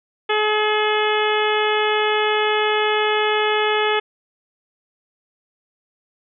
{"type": "harmonic tone", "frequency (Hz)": 425.7, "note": "G#4", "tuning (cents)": 43, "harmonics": [1, 2, 3, 4, 5, 6, 7, 8], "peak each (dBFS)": [-20, -23, -25, -26, -27, -28, -28, -29], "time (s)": [0.29, 4], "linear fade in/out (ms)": 10, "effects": []}